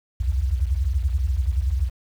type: tone cluster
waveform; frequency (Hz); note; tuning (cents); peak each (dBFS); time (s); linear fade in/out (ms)
sine; 62.2 / 73.8 / 83.1; B1 / D2 / E2; +13 / +9 / +15; -21 / -26 / -27; 0.2-1.9; 10
effects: 8-bit